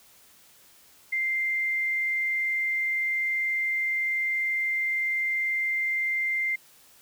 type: tone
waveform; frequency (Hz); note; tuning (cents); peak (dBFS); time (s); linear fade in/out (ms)
sine; 2093; C7; 0; -24; 1.12-6.56; 10
effects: white hiss -56 dBFS RMS until 7.01 s